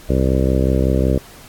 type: harmonic tone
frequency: 65.4 Hz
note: C2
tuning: in tune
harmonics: 1 / 2 / 3 / 4 / 5 / 6 / 7 / 8 / 9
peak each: -17 / -20 / -22 / -23 / -24 / -25 / -25 / -26 / -27 dBFS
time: 0.09-1.18 s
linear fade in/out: 5 ms
effects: pink hiss -42 dBFS RMS until 1.48 s + AAC 64 kbps